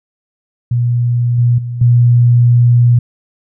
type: tone with level steps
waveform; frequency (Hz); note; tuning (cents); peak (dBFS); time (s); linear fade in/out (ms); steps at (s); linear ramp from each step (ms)
sine; 120.6; B2; -41; -10 / -7 / -18 / -5; 0.71-2.99; 5; 1.38 / 1.58 / 1.81; 5
effects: none